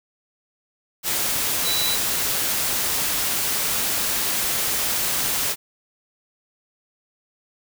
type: tone in noise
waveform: sine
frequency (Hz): 3951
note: B7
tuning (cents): 0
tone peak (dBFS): -23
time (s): 1.63-1.98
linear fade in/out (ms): 50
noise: white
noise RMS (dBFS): -23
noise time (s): 1.03-5.56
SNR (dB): -3
effects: none